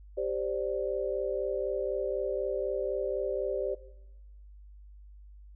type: chord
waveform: sine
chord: G suspended fourth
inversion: none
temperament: equal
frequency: 392 / 523.3 / 587.3 Hz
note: G4 / C5 / D5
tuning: 0 / 0 / 0 cents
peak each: -33 dBFS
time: 0.17-3.75 s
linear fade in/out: 10 ms
effects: noise-tail reverb RT60 0.9 s tail -17 dB re dry + added 50 Hz sine -48 dBFS peak until 5.55 s